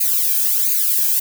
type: noise with flanger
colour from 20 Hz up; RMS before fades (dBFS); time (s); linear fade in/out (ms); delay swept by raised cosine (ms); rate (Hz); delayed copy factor
violet; -17; 0-1.2; 10; 0.45 to 1.26; 1.4; +0.8
effects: none